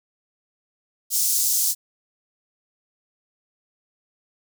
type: high-pass noise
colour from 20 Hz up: pink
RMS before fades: -21 dBFS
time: 1.1-1.75 s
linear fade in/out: 50 ms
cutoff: 5700 Hz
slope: 24 dB/octave
effects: none